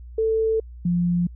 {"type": "tone pair in turn", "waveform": "sine", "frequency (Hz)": [443.4, 174.85], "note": ["A4", "F3"], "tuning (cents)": [13, 2], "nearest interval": "octave + major third", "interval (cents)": 1611, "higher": "first", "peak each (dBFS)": -18, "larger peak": "neither", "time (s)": [[0.18, 0.6], [0.85, 1.27]], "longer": "neither", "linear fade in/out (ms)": 5, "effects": ["added 60 Hz sine -37 dBFS peak until 1.35 s"]}